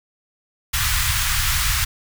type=band-stop noise; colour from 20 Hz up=pink; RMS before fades=-20 dBFS; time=0.73-1.85 s; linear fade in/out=10 ms; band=110 to 1200 Hz; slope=24 dB/octave; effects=none